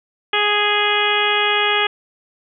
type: harmonic tone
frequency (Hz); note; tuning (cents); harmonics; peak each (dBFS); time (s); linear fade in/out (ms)
415.3; G#4; 0; 1 / 2 / 3 / 4 / 5 / 6 / 7 / 8; -23 / -23 / -23 / -23 / -23 / -23 / -23 / -23; 0.33-1.87; 5
effects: none